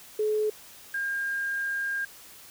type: tone pair in turn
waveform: sine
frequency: 427.3 / 1608.8 Hz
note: G#4 / G6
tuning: +49 / +44 cents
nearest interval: octave + major seventh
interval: 2295 cents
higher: second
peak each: -23 / -27 dBFS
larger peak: first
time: 0.19-0.5 / 0.94-2.05 s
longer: second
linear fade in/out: 5 ms
effects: white hiss -49 dBFS RMS until 2.5 s